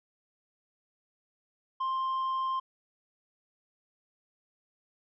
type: tone with tanh clipping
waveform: sine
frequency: 1052 Hz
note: C6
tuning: 9 cents sharp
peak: -29 dBFS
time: 1.8-2.6 s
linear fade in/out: 10 ms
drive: 3 dB
effects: none